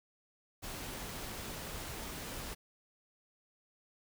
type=noise; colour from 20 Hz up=pink; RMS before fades=-43 dBFS; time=0.62-2.55 s; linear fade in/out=20 ms; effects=none